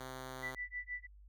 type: tone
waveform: 5% pulse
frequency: 129.9 Hz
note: C3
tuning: 12 cents flat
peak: -33 dBFS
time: 0-0.55 s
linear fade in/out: 2 ms
type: tone with tremolo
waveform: sine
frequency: 1975.5 Hz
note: B6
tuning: in tune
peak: -37 dBFS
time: 0.42-1.07 s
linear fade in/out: 20 ms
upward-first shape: sine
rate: 6.3 Hz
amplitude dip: 100%
effects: added 50 Hz sine -55 dBFS peak until 1.28 s